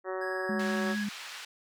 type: harmonic tone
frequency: 187.2 Hz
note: F#3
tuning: 20 cents sharp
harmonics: 2 / 3 / 4 / 5 / 6 / 7 / 8 / 9 / 10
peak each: -35 / -37 / -42 / -45 / -43 / -44 / -49 / -47 / -47 dBFS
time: 0.04-0.96 s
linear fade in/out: 50 ms
type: tone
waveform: triangle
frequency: 1661.2 Hz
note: G#6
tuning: in tune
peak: -34 dBFS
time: 0.21-1.04 s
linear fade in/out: 5 ms
type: tone with vibrato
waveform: sine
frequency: 207.7 Hz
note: G#3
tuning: in tune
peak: -30 dBFS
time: 0.49-1.09 s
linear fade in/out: 5 ms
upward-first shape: sine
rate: 4.8 Hz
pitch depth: 22 cents each way
type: band-pass noise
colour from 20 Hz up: white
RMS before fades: -43 dBFS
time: 0.59-1.45 s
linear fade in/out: 5 ms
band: 1100 to 3800 Hz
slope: 12 dB/octave
effects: none